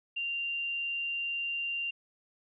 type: tone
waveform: sine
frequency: 2779 Hz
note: F7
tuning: 9 cents flat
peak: -31 dBFS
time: 0.16-1.91 s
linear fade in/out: 10 ms
effects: none